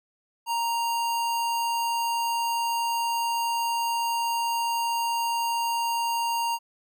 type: tone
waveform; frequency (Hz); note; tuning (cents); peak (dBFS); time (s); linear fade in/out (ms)
square; 932.3; A#5; 0; -25; 0.46-6.59; 50
effects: none